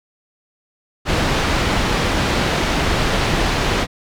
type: low-pass noise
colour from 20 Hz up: pink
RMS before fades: -18 dBFS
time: 1.05-3.87 s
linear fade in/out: 50 ms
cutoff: 4200 Hz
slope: 12 dB/octave
effects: none